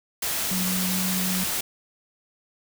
sine tone in noise, 185 Hz, F#3, in tune, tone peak -26 dBFS, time 0.51-1.44 s, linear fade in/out 5 ms, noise white, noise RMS -27 dBFS, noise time 0.22-1.61 s, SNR -2 dB, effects none

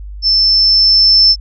sine tone with level ramp, 5300 Hz, E8, 9 cents sharp, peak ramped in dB -8 to -4 dBFS, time 0.22-1.36 s, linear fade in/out 50 ms, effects added 50 Hz sine -25 dBFS peak until 1.4 s

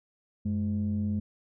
sine tone pair together, 93.54 / 210 Hz, F#2 / G#3, +19 / +19 cents, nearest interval octave + major second, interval 1400 cents, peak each -29 / -27 dBFS, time 0.45-1.2 s, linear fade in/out 10 ms, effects tanh soft clip ceiling -22 dBFS

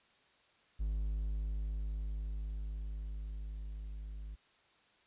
triangle tone with level ramp, 51.91 Hz, G#1, in tune, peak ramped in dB -30 to -40 dBFS, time 0.79-4.36 s, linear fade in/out 20 ms, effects white hiss -68 dBFS RMS until 5.06 s + resampled to 8000 Hz

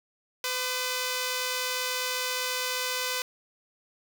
5% pulse tone pair together, 505 / 1201.1 Hz, B4 / D6, +39 / +39 cents, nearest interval octave + minor third, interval 1500 cents, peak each -17 / -24 dBFS, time 0.44-3.22 s, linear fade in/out 2 ms, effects none

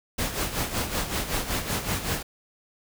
pink noise with tremolo, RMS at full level -26 dBFS, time 0.18-2.23 s, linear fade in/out 10 ms, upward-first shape sine, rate 5.3 Hz, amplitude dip 65%, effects none

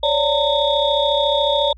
sine tone cluster, 548 / 582 / 911 / 3414 / 3675 Hz, C#5 / D5 / A#5 / G#7 / A#7, -20 / -16 / -40 / +47 / -25 cents, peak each -22 / -18 / -21 / -24 / -22 dBFS, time 0.03-1.73 s, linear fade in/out 5 ms, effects tanh soft clip ceiling -4 dBFS + added 58 Hz sine -39 dBFS peak until 1.77 s

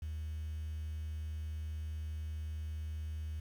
triangle tone, 77.6 Hz, D#2, 4 cents flat, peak -34 dBFS, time 0.02-3.4 s, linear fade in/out 5 ms, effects tanh soft clip ceiling -34 dBFS + 10-bit

